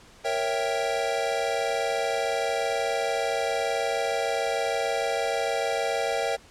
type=chord; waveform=square; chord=A# diminished seventh; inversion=none; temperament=equal with one note detuned; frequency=466.2 / 552.8 / 659.3 / 784 Hz; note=A#4 / C#5 / E5 / G5; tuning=0 / -5 / 0 / 0 cents; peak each=-31 dBFS; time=0.24-6.37 s; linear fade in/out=20 ms; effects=pink hiss -52 dBFS RMS until 6.5 s + low-pass 8000 Hz 12 dB/octave